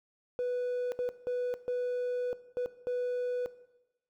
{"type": "tone bursts at uneven times", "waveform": "triangle", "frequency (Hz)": 493.9, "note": "B4", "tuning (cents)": 0, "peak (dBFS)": -26, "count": 6, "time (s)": [[0.39, 0.92], [0.99, 1.09], [1.27, 1.54], [1.68, 2.33], [2.57, 2.66], [2.87, 3.46]], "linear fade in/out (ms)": 0, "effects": ["noise-tail reverb RT60 1.0 s tail -18 dB re dry", "tanh soft clip ceiling -25 dBFS"]}